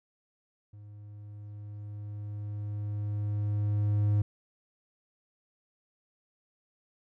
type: tone with level ramp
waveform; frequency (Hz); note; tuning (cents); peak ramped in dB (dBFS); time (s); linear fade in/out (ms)
triangle; 103.83; G#2; 0; -44 to -20; 0.73-4.22; 5
effects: none